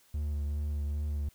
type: tone with vibrato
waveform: triangle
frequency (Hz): 73.5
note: D2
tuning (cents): +2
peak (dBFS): -28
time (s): 0.14-1.29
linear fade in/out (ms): 5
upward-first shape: triangle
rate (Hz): 2.5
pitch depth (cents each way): 31
effects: white hiss -64 dBFS RMS until 1.34 s